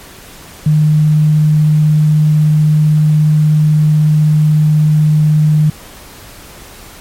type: tone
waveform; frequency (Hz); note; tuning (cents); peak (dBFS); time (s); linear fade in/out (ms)
sine; 152.7; D#3; -32; -6; 0.66-5.7; 5
effects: pink hiss -35 dBFS RMS until 7 s + MP3 64 kbps